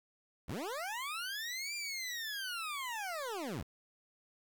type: linear two-way sweep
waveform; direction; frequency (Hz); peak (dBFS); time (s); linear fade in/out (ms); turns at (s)
20% pulse; up then down; 52.3 to 2400 to 52.3; -33; 0.48-3.63; 10; 1.75
effects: 10-bit